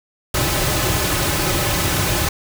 pink noise with comb filter, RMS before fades -19 dBFS, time 0.34-2.29 s, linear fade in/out 5 ms, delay 4.3 ms, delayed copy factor -0.6, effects none

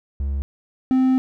triangle tone pair in turn, 69.3 / 259.7 Hz, C#2 / C4, 0 / -13 cents, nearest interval octave + major seventh, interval 2287 cents, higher second, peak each -19 / -12 dBFS, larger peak second, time 0.2-0.42 / 0.91-1.18 s, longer second, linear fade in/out 0 ms, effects none

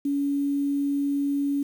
sine tone with quantisation, 282.3 Hz, C#4, 32 cents sharp, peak -22 dBFS, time 0.05-1.63 s, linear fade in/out 5 ms, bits 8, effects none

